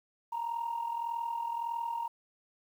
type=tone with amplitude modulation; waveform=sine; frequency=932.3 Hz; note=A#5; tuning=in tune; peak=-28 dBFS; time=0.32-2.08 s; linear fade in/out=10 ms; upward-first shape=sine; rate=41.7 Hz; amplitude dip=70%; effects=tanh soft clip ceiling -27 dBFS + 10-bit